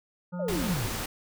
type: harmonic tone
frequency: 178 Hz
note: F3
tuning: 33 cents sharp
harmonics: 1 / 3 / 5 / 7 / 8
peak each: -32 / -42 / -46 / -49 / -50 dBFS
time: 0.32-0.75 s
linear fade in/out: 20 ms
type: exponential sweep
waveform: sine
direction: down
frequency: 641 to 96.3 Hz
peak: -29 dBFS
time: 0.39-0.87 s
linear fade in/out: 10 ms
type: noise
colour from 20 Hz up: pink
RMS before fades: -33 dBFS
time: 0.48-1.06 s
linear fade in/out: 5 ms
effects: none